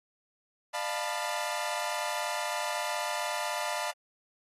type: chord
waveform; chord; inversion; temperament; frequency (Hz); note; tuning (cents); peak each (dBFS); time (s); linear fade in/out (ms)
sawtooth; B half-diminished seventh; first; equal with one note detuned; 602.4 / 698.5 / 880 / 987.8; D5 / F5 / A5 / B5; +44 / 0 / 0 / 0; -33; 0.73-3.92; 20
effects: AAC 32 kbps